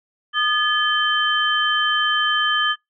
sine tone cluster, 1226 / 1714 / 3097 Hz, D#6 / A6 / G7, -26 / -46 / -22 cents, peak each -22 / -20 / -20 dBFS, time 0.33-2.76 s, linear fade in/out 50 ms, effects noise-tail reverb RT60 0.2 s tail -26 dB re dry

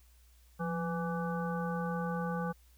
harmonic tone with a mistuned harmonic, 166.3 Hz, E3, 16 cents sharp, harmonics 1 / 3 / 5 / 7 / 9, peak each -34 / -39 / -41 / -42 / -44 dBFS, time 0.59-2.53 s, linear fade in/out 20 ms, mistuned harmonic 1, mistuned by +87 cents, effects added 60 Hz sine -59 dBFS peak until 2.77 s + white hiss -68 dBFS RMS until 2.77 s

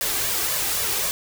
white noise with flanger, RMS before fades -24 dBFS, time 0.01-1.11 s, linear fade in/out 0 ms, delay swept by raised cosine 1.7 to 2.62 ms, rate 3.8 Hz, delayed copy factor +0.55, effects none

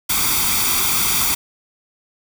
white noise with comb filter, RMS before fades -18 dBFS, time 0.09-1.35 s, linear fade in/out 10 ms, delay 0.86 ms, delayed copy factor +0.7, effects none

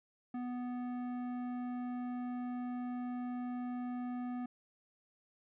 triangle tone with tanh clipping, 246.9 Hz, B3, in tune, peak -39 dBFS, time 0.34-4.46 s, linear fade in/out 5 ms, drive 17 dB, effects none

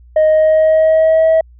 sine tone with pitch glide, 622.3 to 644.2 Hz, D#5 to E5, 0 to -40 cents, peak -5 dBFS, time 0.16-1.41 s, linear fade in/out 5 ms, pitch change +60 cents, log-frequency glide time 0.27-1.29 s, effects tanh soft clip ceiling -6 dBFS + added 60 Hz sine -39 dBFS peak until 1.59 s

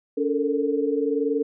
sine tone cluster, 283.7 / 437.3 / 458.2 Hz, C#4 / A4 / A#4, +40 / -11 / -30 cents, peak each -25 dBFS, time 0.17-1.43 s, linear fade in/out 10 ms, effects none

